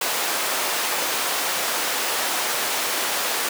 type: high-pass noise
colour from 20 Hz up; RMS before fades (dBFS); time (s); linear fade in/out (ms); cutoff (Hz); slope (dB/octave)
pink; -24; 0.01-3.49; 5; 590; 12
effects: none